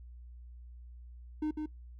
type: tone with echo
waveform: triangle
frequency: 306 Hz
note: D#4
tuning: 29 cents flat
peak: -28 dBFS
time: 1.42-1.51 s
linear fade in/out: 5 ms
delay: 150 ms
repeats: 1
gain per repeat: -4 dB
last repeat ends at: 1.66 s
effects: noise-tail reverb RT60 0.2 s tail -26 dB re dry + added 60 Hz sine -47 dBFS peak until 1.99 s